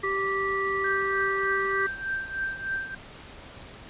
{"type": "harmonic tone", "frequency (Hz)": 390, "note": "G4", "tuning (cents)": -9, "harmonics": [1, 3, 5], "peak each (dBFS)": [-29, -29, -29], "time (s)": [0.03, 1.87], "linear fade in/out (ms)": 10}
{"type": "tone with tremolo", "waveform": "sine", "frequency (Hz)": 1568, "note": "G6", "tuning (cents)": 0, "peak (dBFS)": -25, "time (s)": [0.84, 2.95], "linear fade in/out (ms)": 5, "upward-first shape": "triangle", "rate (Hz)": 3.3, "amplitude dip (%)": 80}
{"effects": ["pink hiss -45 dBFS RMS until 3.89 s", "resampled to 8000 Hz"]}